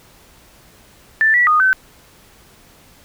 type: tone with pitch steps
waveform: sine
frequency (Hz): 1768 / 1946 / 1233 / 1528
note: A6 / B6 / D#6 / G6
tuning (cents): +8 / -26 / -16 / -45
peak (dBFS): -10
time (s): 1.21-1.73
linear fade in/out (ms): 0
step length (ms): 130
effects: pink hiss -48 dBFS RMS until 3.04 s